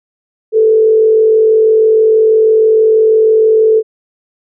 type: tone with frequency modulation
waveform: sine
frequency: 440 Hz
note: A4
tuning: in tune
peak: -5 dBFS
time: 0.52-3.83 s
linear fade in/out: 50 ms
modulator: 46.2 Hz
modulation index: 0.38
effects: none